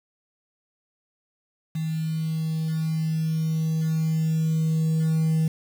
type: tone with level ramp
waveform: sine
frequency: 159.5 Hz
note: D#3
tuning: 43 cents sharp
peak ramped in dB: -24 to -16 dBFS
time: 1.75-5.48 s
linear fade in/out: 5 ms
effects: tanh soft clip ceiling -18 dBFS + 7-bit